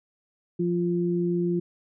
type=tone pair together; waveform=sine; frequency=174.76 / 348.1 Hz; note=F3 / F4; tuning=+1 / -6 cents; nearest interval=octave; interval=1193 cents; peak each=-25 dBFS; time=0.59-1.6 s; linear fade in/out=10 ms; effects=none